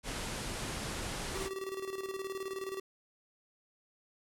pink low-pass noise, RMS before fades -39 dBFS, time 0.03-1.5 s, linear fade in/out 50 ms, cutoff 11000 Hz, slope 48 dB/octave
square tone with tremolo, 385.5 Hz, G4, 29 cents flat, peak -36 dBFS, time 1.35-2.8 s, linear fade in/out 5 ms, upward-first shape square, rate 19 Hz, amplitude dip 60%
effects none

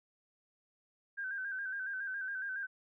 sine tone with vibrato, 1566 Hz, G6, 2 cents flat, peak -36 dBFS, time 1.17-2.67 s, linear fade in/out 20 ms, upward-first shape square, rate 7.2 Hz, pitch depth 49 cents each way, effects none

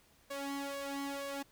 sawtooth tone with flanger, 278.9 Hz, C#4, 11 cents sharp, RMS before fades -40 dBFS, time 0.3-1.43 s, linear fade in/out 10 ms, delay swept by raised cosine 1.8 to 2.64 ms, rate 2.1 Hz, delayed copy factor +0.75, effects pink hiss -66 dBFS RMS until 1.51 s

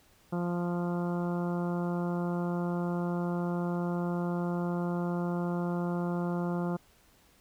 harmonic tone, 174.61 Hz, F3, in tune, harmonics 1 / 2 / 3 / 4 / 5 / 6 / 7 / 8, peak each -30 / -36 / -40 / -42 / -44 / -46 / -47 / -48 dBFS, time 0.32-6.77 s, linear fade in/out 10 ms, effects pink hiss -63 dBFS RMS until 7.4 s

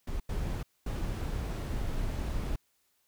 brown noise bursts at uneven times, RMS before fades -33 dBFS, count 3, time 0.07-0.2 / 0.29-0.63 / 0.86-2.56 s, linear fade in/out 5 ms, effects white hiss -73 dBFS RMS until 3.07 s

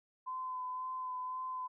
sine tone with vibrato, 1019 Hz, C6, 46 cents flat, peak -37 dBFS, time 0.26-1.68 s, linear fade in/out 20 ms, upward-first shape sine, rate 1.9 Hz, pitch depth 17 cents each way, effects none

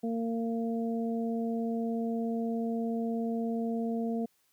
harmonic tone, 229.2 Hz, A#3, 29 cents flat, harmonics 1 / 2 / 3, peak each -30 / -36 / -40 dBFS, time 0.03-4.26 s, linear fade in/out 10 ms, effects white hiss -71 dBFS RMS until 4.52 s + high-pass 60 Hz 12 dB/octave

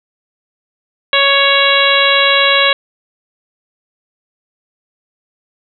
harmonic tone, 556 Hz, C#5, 5 cents sharp, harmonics 1 / 2 / 3 / 4 / 5 / 6 / 7, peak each -16 / -16 / -16 / -16 / -16 / -16 / -16 dBFS, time 1.13-2.73 s, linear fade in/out 2 ms, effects none

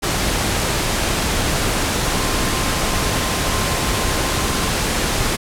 sine tone in noise, 1046.5 Hz, C6, in tune, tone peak -30 dBFS, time 2.05-4.7 s, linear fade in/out 20 ms, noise pink, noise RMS -19 dBFS, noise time 0.02-5.37 s, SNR -14 dB, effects low-pass 11000 Hz 12 dB/octave

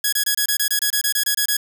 5% pulse tone bursts, 1669 Hz, G#6, 8 cents sharp, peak -6 dBFS, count 14, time 0.04-1.569 s, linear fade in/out 5 ms, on 86 ms, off 25 ms, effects 7-bit

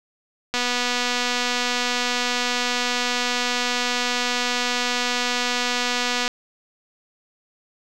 click train, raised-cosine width 0.2 ms, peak -6 dBFS, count 1407, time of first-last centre 0.54-6.279 s, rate 245 Hz, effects none

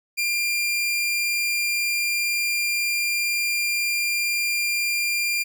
sawtooth tone, 2393 Hz, D7, 32 cents sharp, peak -18 dBFS, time 0.17-5.44 s, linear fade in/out 20 ms, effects none

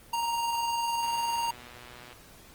square tone with tremolo, 933 Hz, A#5, 1 cent sharp, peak -27 dBFS, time 0.13-1.51 s, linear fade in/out 5 ms, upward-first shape square, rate 20 Hz, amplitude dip 25%
click train, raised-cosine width 0.3 ms, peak -31 dBFS, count 135, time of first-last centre 1.03-2.128 s, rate 122 Hz
effects pink hiss -53 dBFS RMS until 2.54 s + Opus 24 kbps

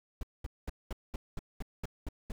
brown noise bursts, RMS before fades -36 dBFS, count 10, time 0.21-2.32 s, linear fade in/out 2 ms, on 22 ms, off 210 ms, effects none

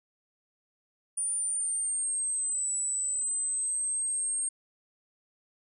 sine linear two-way sweep, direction down then up, 9397 to 7902 to 8570 Hz, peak -25 dBFS, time 1.17-4.49 s, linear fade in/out 10 ms, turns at 2.73 s, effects tanh soft clip ceiling -27 dBFS

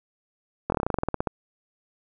slowing click train, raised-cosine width 1 ms, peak -10 dBFS, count 15, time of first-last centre 0.7-1.272 s, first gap 22 ms, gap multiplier 1.09, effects none

